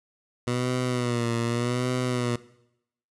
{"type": "tone with vibrato", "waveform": "15% pulse", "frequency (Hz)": 121.6, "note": "B2", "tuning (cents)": -26, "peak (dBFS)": -18, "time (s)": [0.47, 2.36], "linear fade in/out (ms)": 5, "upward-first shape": "sine", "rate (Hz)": 0.84, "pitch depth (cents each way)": 68, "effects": ["noise-tail reverb RT60 0.8 s tail -19 dB re dry", "resampled to 24000 Hz"]}